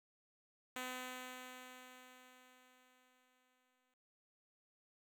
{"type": "tone with exponential decay", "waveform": "5% pulse", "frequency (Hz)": 253.7, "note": "B3", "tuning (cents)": 47, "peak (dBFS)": -30, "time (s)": [0.76, 3.94], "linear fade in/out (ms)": 2, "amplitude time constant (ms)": 690, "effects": []}